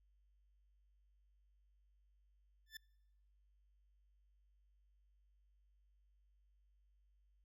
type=tone with exponential growth; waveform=20% pulse; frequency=1760 Hz; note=A6; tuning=in tune; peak=-40 dBFS; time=2.66-2.77 s; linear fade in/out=5 ms; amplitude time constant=22 ms; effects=noise-tail reverb RT60 1.0 s tail -26 dB re dry + added 50 Hz sine -70 dBFS peak until 7.44 s